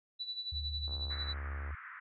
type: tone with tremolo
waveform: sine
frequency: 3960 Hz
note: B7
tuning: 4 cents sharp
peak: -35 dBFS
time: 0.19-1.34 s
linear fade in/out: 20 ms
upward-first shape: sine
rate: 11 Hz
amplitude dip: 70%
type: tone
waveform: sine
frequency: 73.42 Hz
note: D2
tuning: in tune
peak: -37 dBFS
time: 0.52-1.75 s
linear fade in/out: 5 ms
type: click train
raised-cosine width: 1 ms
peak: -38 dBFS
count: 58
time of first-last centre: 0.88-1.706 s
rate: 69 Hz
type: band-pass noise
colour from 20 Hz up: pink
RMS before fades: -49 dBFS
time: 1.1-2 s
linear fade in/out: 10 ms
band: 1200 to 2000 Hz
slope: 48 dB/octave
effects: none